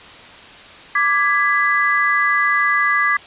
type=chord; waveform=sine; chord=G# diminished; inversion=second; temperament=equal with one note detuned; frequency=1174.7 / 1661.2 / 1995 Hz; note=D6 / G#6 / B6; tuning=0 / 0 / +17 cents; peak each=-18 dBFS; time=0.95-3.17 s; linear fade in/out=5 ms; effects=white hiss -39 dBFS RMS until 3.26 s + resampled to 8000 Hz